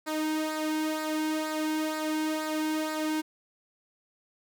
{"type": "tone with flanger", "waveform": "sawtooth", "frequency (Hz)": 310.7, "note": "D#4", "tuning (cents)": -2, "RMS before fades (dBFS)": -30, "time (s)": [0.06, 3.22], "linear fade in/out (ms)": 20, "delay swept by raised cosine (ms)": [0.32, 1.72], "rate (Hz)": 2.1, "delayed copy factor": -0.6, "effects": []}